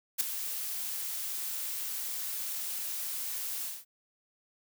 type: noise with ADSR envelope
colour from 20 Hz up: blue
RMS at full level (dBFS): -25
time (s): 0.18-3.85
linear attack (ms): 29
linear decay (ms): 4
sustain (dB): -11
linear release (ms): 200
effects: none